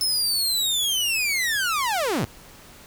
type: linear sweep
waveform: sawtooth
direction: down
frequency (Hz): 5274 to 81.6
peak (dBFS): -18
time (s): 0.01-2.25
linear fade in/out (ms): 0
effects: pink hiss -47 dBFS RMS until 2.86 s